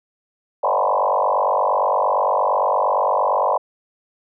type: tone with frequency modulation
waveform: sine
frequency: 789 Hz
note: G5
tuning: 11 cents sharp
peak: -15 dBFS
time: 0.63-3.58 s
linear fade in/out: 10 ms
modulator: 48.7 Hz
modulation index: 5.4
effects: none